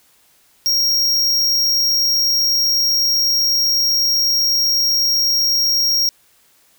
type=tone; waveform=square; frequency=5588 Hz; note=F8; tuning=in tune; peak=-14 dBFS; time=0.66-6.09 s; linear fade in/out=0 ms; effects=white hiss -55 dBFS RMS until 6.78 s